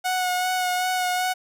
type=tone with vibrato; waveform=sawtooth; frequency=732 Hz; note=F#5; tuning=19 cents flat; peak=-18 dBFS; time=0.04-1.34 s; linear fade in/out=20 ms; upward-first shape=sine; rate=2.6 Hz; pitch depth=19 cents each way; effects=none